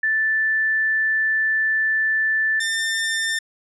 sine / sawtooth tone pair in turn, 1760 / 1798 Hz, A6 / A6, 0 / +37 cents, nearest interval unison, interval 37 cents, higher second, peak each -17 dBFS, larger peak neither, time 0.03-2.6 / 2.6-3.39 s, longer first, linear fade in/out 5 ms, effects resampled to 24000 Hz

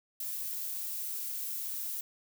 violet noise, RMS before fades -37 dBFS, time 0.2-2.01 s, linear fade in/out 5 ms, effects none

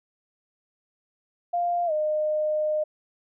sine tone with pitch glide, 698.5 to 611.6 Hz, F5 to D#5, 0 to -30 cents, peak -22 dBFS, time 1.53-2.84 s, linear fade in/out 10 ms, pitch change -230 cents, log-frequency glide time 1.86-1.92 s, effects none

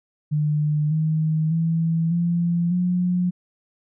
sine tone with pitch steps, 150.3 / 157.05 / 164.09 / 171.46 / 179.15 Hz, D3 / D#3 / E3 / F3 / F3, +40 / +16 / -8 / -32 / +44 cents, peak -18 dBFS, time 0.31-3.31 s, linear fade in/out 20 ms, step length 600 ms, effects none

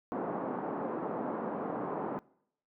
pink band-pass noise, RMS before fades -36 dBFS, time 0.12-2.19 s, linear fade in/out 0 ms, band 200 to 1100 Hz, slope 24 dB/octave, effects noise-tail reverb RT60 0.7 s tail -23 dB re dry

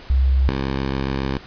sine / 10% pulse tone pair in turn, 66 / 67.27 Hz, C2 / C2, +16 / +49 cents, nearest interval unison, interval 33 cents, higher second, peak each -13 dBFS, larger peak neither, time 0.1-0.49 / 0.49-1.38 s, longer second, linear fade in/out 0 ms, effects pink hiss -41 dBFS RMS until 1.46 s + resampled to 11025 Hz

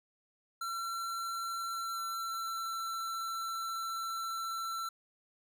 square tone with pitch glide, 1356 to 1342.7 Hz, E6 to E6, +49 to +31 cents, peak -36 dBFS, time 0.61-4.89 s, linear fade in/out 5 ms, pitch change -18 cents, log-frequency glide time 1.49-2.74 s, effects none

